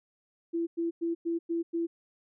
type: tone bursts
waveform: sine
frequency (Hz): 335.6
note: E4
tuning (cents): +31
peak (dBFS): -27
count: 6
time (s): 0.53-1.87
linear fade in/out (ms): 20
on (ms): 140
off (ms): 100
effects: none